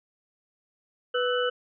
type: tone cluster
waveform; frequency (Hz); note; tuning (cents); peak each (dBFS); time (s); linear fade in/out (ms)
sine; 493.6 / 1309 / 1499 / 2976; B4 / E6 / F#6 / F#7; -1 / -13 / +22 / +9; -25 / -32 / -31 / -32; 1.14-1.5; 10
effects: none